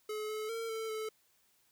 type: tone with pitch steps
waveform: square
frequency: 427.4 / 431 / 455.9 / 444.8 / 435.6 Hz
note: G#4 / A4 / A#4 / A4 / A4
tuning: +50 / -36 / -39 / +19 / -17 cents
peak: -37 dBFS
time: 0.09-1.09 s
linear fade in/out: 5 ms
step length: 200 ms
effects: white hiss -71 dBFS RMS until 1.71 s